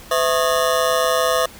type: ring-modulated tone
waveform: 25% pulse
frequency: 582 Hz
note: D5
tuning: 16 cents flat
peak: -9 dBFS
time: 0.11-1.46 s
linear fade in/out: 5 ms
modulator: 73.8 Hz
effects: pink hiss -41 dBFS RMS until 1.59 s